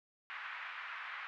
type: band-pass noise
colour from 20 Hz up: pink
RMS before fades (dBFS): -45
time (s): 0.3-1.27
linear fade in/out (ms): 0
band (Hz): 1200 to 2400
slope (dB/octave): 24
effects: none